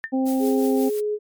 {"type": "tone with exponential decay", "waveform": "sine", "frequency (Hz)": 1800, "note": "A6", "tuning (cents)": 39, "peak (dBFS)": -21, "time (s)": [0.04, 0.12], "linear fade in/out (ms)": 0, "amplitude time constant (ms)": 17}
{"type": "harmonic tone", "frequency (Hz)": 262.9, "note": "C4", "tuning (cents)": 8, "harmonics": [1, 2, 3], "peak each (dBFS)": [-19, -28, -31], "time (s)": [0.12, 0.9], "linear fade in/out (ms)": 20}
{"type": "noise with tremolo", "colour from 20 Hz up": "blue", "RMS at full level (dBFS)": -35, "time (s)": [0.25, 1.01], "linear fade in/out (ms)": 20, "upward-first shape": "triangle", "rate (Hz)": 5.6, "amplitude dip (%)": 60}
{"type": "tone with pitch glide", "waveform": "sine", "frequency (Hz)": [414.2, 420.2], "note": ["G#4", "G#4"], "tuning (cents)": [-5, 20], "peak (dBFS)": -21, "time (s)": [0.39, 1.19], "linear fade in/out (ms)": 50, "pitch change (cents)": 25, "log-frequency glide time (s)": [0.81, 0.93]}
{"effects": ["MP3 96 kbps"]}